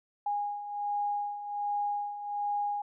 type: beating tone pair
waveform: sine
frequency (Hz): 820 / 821.3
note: G#5 / G#5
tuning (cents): -22 / -20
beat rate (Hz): 1.3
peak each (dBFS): -37 / -31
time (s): 0.26-2.82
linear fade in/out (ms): 5
effects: none